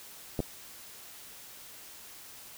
clicks, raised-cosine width 2 ms, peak -17 dBFS, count 2, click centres 0.392 / 0.403 s, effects white hiss -49 dBFS RMS until 2.57 s

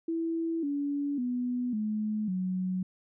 sine tone with pitch steps, 329.6 / 285.3 / 246.9 / 213.7 / 184.98 Hz, E4 / C#4 / B3 / G#3 / F#3, 0 / +50 / 0 / +50 / 0 cents, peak -28 dBFS, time 0.08-2.83 s, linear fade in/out 5 ms, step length 550 ms, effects none

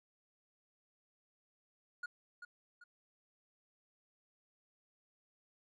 triangle tone with echo, 1437 Hz, F6, 49 cents sharp, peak -37 dBFS, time 2.03-2.06 s, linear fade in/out 5 ms, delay 390 ms, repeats 2, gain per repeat -8 dB, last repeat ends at 2.84 s, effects resampled to 24000 Hz

